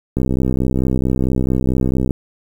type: click train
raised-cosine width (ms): 3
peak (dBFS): -5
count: 126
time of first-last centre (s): 0.17-2.108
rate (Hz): 64.5
effects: 7-bit